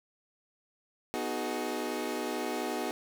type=chord; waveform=25% pulse; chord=G# minor seventh; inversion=first; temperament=equal with one note detuned; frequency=246.9 / 311.1 / 370 / 421.3 Hz; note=B3 / D#4 / F#4 / G#4; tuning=0 / 0 / 0 / +25 cents; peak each=-34 dBFS; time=1.14-2.91 s; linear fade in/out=0 ms; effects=none